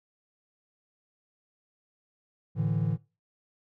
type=chord; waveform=triangle; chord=A suspended fourth; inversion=none; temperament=equal; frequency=110 / 146.83 / 164.81 Hz; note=A2 / D3 / E3; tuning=0 / 0 / 0 cents; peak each=-27 dBFS; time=2.55-2.98 s; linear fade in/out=50 ms; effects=noise-tail reverb RT60 0.3 s tail -22 dB re dry + tanh soft clip ceiling -15 dBFS